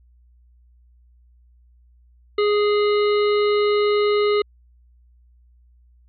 harmonic tone, 415.3 Hz, G#4, in tune, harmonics 1 / 3 / 5 / 7 / 9 / 10, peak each -16 / -26 / -30 / -33 / -35 / -36 dBFS, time 2.38-4.42 s, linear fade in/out 5 ms, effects added 60 Hz sine -51 dBFS peak until 6.08 s

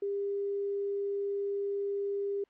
sine tone with quantisation, 400.8 Hz, G4, 38 cents sharp, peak -30 dBFS, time 0.02-2.44 s, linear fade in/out 5 ms, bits 10, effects white hiss -69 dBFS RMS until 2.49 s + low-pass 2000 Hz 12 dB/octave

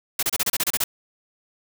white noise bursts, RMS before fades -22 dBFS, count 10, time 0.19-0.84 s, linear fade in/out 5 ms, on 38 ms, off 30 ms, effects none

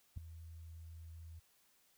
sine tone with ADSR envelope, 81.9 Hz, E2, 11 cents flat, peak -35 dBFS, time 0.16-1.4 s, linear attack 15 ms, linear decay 3 ms, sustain -14 dB, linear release 16 ms, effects white hiss -72 dBFS RMS until 1.97 s

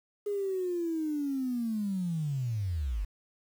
triangle linear sweep, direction down, 415.3 to 43.86 Hz, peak -25 dBFS, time 0.26-3.05 s, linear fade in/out 10 ms, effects tanh soft clip ceiling -27 dBFS + 9-bit

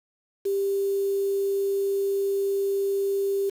sine tone with quantisation, 395.1 Hz, G4, 14 cents sharp, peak -22 dBFS, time 0.45-3.5 s, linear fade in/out 10 ms, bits 7, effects none

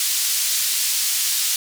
pink band-pass noise, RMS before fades -21 dBFS, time 0-1.56 s, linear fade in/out 2 ms, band 4400 to 15000 Hz, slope 12 dB/octave, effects none

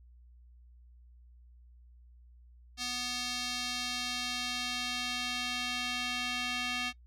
square tone with band-pass filter sweep, 246.9 Hz, B3, in tune, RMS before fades -35 dBFS, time 2.77-6.93 s, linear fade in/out 50 ms, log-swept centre 4500 to 3000 Hz, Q 1.7, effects noise-tail reverb RT60 0.1 s tail -21 dB re dry + added 60 Hz sine -54 dBFS peak until 7.06 s

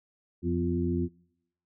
harmonic tone with a mistuned harmonic, 87 Hz, F2, 6 cents flat, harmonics 1 / 2 / 3 / 4, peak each -31 / -31 / -31 / -31 dBFS, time 0.42-1.09 s, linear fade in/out 50 ms, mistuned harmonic 3, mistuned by -49 cents, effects noise-tail reverb RT60 0.8 s tail -24 dB re dry

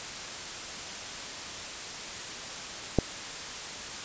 click, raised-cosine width 2 ms, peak -7 dBFS, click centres 2.987 s, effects white hiss -38 dBFS RMS until 4.04 s + resampled to 16000 Hz

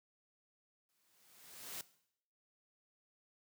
white noise with exponential growth, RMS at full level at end -43 dBFS, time 0.89-1.81 s, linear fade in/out 1 ms, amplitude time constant 200 ms, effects noise-tail reverb RT60 0.7 s tail -18 dB re dry + high-pass 100 Hz 12 dB/octave

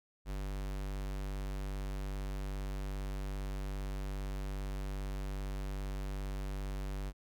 square tone, 48.77 Hz, G1, 8 cents flat, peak -37 dBFS, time 0.25-7.13 s, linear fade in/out 50 ms, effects none

